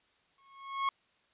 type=tone with exponential growth; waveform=40% pulse; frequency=1094 Hz; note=C#6; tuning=23 cents flat; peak=-25 dBFS; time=0.38-0.89 s; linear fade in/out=2 ms; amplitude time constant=110 ms; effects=white hiss -70 dBFS RMS until 1.33 s + resampled to 8000 Hz